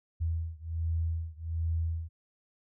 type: beating tone pair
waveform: sine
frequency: 81.6 / 82.9 Hz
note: E2 / E2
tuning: -17 / +10 cents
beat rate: 1.3 Hz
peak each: -32 / -33 dBFS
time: 0.2-2.09 s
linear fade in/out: 20 ms
effects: none